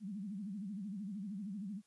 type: tone with vibrato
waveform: sine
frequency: 200 Hz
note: G3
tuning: 35 cents sharp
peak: -40 dBFS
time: 0-1.82 s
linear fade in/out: 50 ms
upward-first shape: sine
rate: 13 Hz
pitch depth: 160 cents each way
effects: white hiss -75 dBFS RMS until 1.86 s + resampled to 24000 Hz